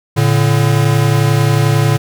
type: tone pair together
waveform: square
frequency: 113.12 / 144.3 Hz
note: A2 / D3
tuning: +48 / -30 cents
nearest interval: major third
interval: 422 cents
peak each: -13 dBFS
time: 0.16-1.98 s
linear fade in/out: 20 ms
effects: none